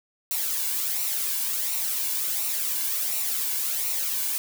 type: noise with flanger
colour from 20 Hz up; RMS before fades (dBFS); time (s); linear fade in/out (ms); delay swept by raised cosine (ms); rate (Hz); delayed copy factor
blue; -27; 0.31-4.38; 0; 0.6 to 1.6; 1.4; -0.55
effects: none